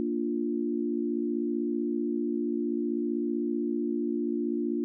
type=chord; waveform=sine; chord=Bb major; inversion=none; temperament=equal; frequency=233.1 / 293.7 / 349.2 Hz; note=Bb3 / D4 / F4; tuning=0 / 0 / 0 cents; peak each=-31 dBFS; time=0-4.84 s; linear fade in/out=0 ms; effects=none